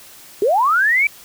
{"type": "linear sweep", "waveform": "sine", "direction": "up", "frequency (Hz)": [370, 2349], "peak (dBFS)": -12, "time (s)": [0.42, 1.07], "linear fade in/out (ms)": 2, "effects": ["white hiss -42 dBFS RMS until 1.24 s"]}